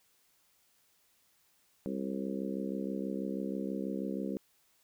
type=harmonic tone with a mistuned harmonic; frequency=66.2 Hz; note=C2; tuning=21 cents sharp; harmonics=3 / 4 / 5 / 6 / 7 / 8; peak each=-37 / -39 / -41 / -43 / -44 / -45 dBFS; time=1.86-4.37 s; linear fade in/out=0 ms; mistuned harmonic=8; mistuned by=+23 cents; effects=white hiss -70 dBFS RMS until 4.83 s